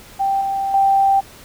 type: tone with level steps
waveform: sine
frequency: 784 Hz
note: G5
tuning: in tune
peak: -15 / -18 / -11 dBFS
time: 0.19-1.21 s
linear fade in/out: 20 ms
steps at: 0.41 / 0.74 s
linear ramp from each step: 2 ms
effects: pink hiss -42 dBFS RMS until 1.44 s